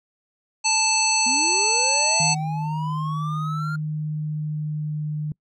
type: harmonic tone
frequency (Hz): 878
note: A5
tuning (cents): -4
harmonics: 1 / 3 / 5 / 7 / 9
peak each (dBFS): -24 / -24 / -24 / -24 / -24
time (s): 0.64-2.35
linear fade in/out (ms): 20
type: linear sweep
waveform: triangle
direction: up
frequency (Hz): 234.7 to 1411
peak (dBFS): -27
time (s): 1.26-3.76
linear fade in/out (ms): 5
type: tone with pitch glide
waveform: sine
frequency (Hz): 155.6 to 151.35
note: D#3 to D#3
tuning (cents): 0 to -48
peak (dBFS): -24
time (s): 2.2-5.32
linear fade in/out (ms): 2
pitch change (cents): -48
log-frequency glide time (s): 2.32-5.07
effects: noise-tail reverb RT60 0.1 s tail -26 dB re dry